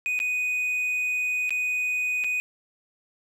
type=tone with dropouts; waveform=triangle; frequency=2489 Hz; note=D#7; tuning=in tune; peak=-22 dBFS; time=0.06-2.4 s; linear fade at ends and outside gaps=0 ms; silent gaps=0.191-0.201 / 1.494-1.506 / 2.239-2.244 s; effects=none